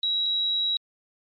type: tone pair in turn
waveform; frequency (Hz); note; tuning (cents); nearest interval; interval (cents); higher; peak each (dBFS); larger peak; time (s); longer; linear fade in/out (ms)
sine; 3870 / 3870; B7 / B7; -36 / -36; unison; 0; neither; -22; neither; 0.03-0.26 / 0.26-0.77; second; 2
effects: MP3 32 kbps